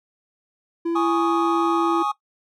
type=tone; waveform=triangle; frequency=336.2 Hz; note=E4; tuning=34 cents sharp; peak=-18 dBFS; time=0.85-2.03 s; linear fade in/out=10 ms
type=chord; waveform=triangle; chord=Ab suspended fourth; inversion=none; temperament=equal; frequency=830.6 / 1108.7 / 1244.5 Hz; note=Ab5 / Db6 / Eb6; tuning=0 / 0 / 0 cents; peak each=-23 / -24 / -23 dBFS; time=0.95-2.12 s; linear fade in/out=10 ms
effects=noise-tail reverb RT60 0.1 s tail -17 dB re dry